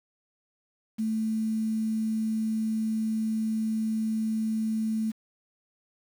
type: tone with quantisation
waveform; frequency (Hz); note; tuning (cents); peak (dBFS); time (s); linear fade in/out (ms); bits
sine; 220; A3; 0; -25; 0.98-5.12; 20; 8
effects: none